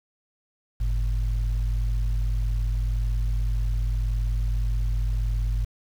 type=tone pair together; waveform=sine; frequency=49.62 / 111.4 Hz; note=G1 / A2; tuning=+22 / +22 cents; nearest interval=octave + major second; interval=1400 cents; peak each=-21 / -29 dBFS; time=0.8-5.65 s; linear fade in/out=10 ms; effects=tanh soft clip ceiling -17 dBFS + 8-bit